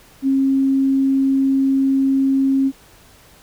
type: tone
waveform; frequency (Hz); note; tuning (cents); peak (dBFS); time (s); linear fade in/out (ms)
sine; 270; C#4; -45; -13; 0.22-2.72; 50
effects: pink hiss -48 dBFS RMS until 3.42 s